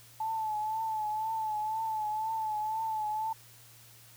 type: tone with vibrato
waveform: sine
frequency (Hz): 870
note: A5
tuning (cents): -20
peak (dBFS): -30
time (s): 0.2-3.33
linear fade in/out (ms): 5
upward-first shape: triangle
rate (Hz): 2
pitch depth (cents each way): 53
effects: added 116 Hz sine -59 dBFS peak until 4.16 s + white hiss -56 dBFS RMS until 4.16 s